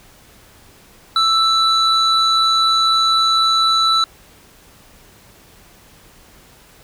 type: tone pair together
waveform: sine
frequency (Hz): 1322 / 3962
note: E6 / B7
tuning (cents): +5 / +5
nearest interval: octave + perfect fifth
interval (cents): 1900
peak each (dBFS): -13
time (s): 1.16-4.04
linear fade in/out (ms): 2
effects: tanh soft clip ceiling -8 dBFS + pink hiss -47 dBFS RMS until 6.83 s